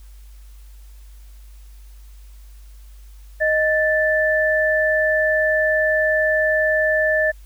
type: tone pair together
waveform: sine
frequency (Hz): 622.3 / 1760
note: D#5 / A6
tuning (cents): 0 / 0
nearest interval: octave + tritone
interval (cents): 1800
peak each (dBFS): -18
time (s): 3.4-7.32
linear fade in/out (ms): 20
effects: added 50 Hz sine -39 dBFS peak until 7.45 s + white hiss -56 dBFS RMS until 7.45 s